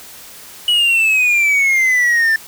triangle exponential sweep, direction down, 2943 to 1767 Hz, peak -9 dBFS, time 0.68-2.36 s, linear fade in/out 2 ms, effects white hiss -37 dBFS RMS until 2.47 s

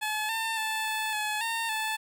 15% pulse tone with pitch steps, 857 / 898 / 877 / 872 / 851 / 913 / 874 Hz, A5 / A5 / A5 / A5 / G#5 / A#5 / A5, -46 / +35 / -6 / -16 / +42 / -36 / -12 cents, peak -22 dBFS, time 0.01-1.97 s, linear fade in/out 20 ms, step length 280 ms, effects none

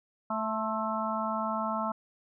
harmonic tone with a mistuned harmonic, 220 Hz, A3, in tune, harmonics 1 / 3 / 4 / 5 / 6, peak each -35 / -35 / -35 / -35 / -35 dBFS, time 0.3-1.92 s, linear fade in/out 5 ms, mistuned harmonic 5, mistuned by -43 cents, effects none

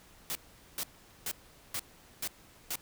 white noise bursts, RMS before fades -35 dBFS, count 6, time 0.3-2.756 s, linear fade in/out 0 ms, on 51 ms, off 430 ms, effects pink hiss -58 dBFS RMS until 2.81 s

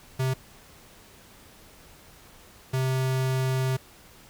square tone bursts at uneven times, 130.81 Hz, C3, in tune, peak -24 dBFS, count 2, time 0.19-0.34 / 2.73-3.77 s, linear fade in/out 10 ms, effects pink hiss -52 dBFS RMS until 4.29 s

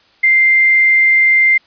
sine tone with quantisation, 2093 Hz, C7, in tune, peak -7 dBFS, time 0.23-1.58 s, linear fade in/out 10 ms, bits 6, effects white hiss -51 dBFS RMS until 1.66 s + resampled to 11025 Hz

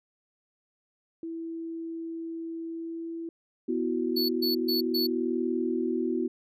sine tone with pitch glide, 329.5 to 331.8 Hz, E4 to E4, -1 to +11 cents, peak -33 dBFS, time 1.23-3.29 s, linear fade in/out 2 ms, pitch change +12 cents, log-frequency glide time 2.66-3.12 s
sine chord, B suspended fourth, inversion none, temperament equal with one note detuned, 247.9 / 329.6 / 370 Hz, B3 / E4 / F#4, +7 / 0 / 0 cents, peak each -30 dBFS, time 3.68-6.28 s, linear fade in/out 10 ms
square tone bursts, 4435 Hz, C#8, in tune, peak -27 dBFS, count 4, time 4.16-5.07 s, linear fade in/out 10 ms, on 130 ms, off 130 ms
effects none

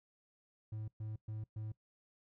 triangle tone bursts, 108.3 Hz, A2, 27 cents flat, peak -38 dBFS, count 4, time 0.72-1.72 s, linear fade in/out 5 ms, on 160 ms, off 120 ms, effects noise-tail reverb RT60 0.1 s tail -21 dB re dry

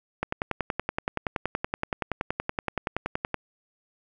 click train, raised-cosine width 0.5 ms, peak -11 dBFS, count 34, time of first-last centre 0.23-3.343 s, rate 10.6 Hz, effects none

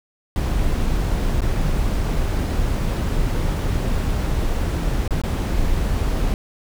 brown noise with dropouts, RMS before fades -20 dBFS, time 0.36-6.34 s, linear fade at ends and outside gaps 1 ms, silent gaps 1.407-1.418 / 5.078-5.107 / 5.217-5.236 s, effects none

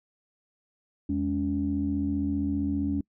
sine tone cluster, 81.9 / 207.2 / 282.4 Hz, E2 / G#3 / C#4, -11 / -4 / +32 cents, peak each -32 / -31 / -26 dBFS, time 1.09-3.01 s, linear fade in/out 5 ms, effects noise-tail reverb RT60 0.1 s tail -26 dB re dry + tanh soft clip ceiling -16 dBFS

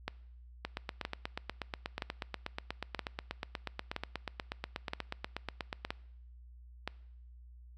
two click trains, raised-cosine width 0.3 ms, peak -20 / -19 dBFS, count 44 / 8, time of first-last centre 0.65-5.85 / 0.08-6.876 s, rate 8.27 / 1.03 Hz, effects noise-tail reverb RT60 0.8 s tail -22 dB re dry + added 60 Hz sine -51 dBFS peak until 7.77 s

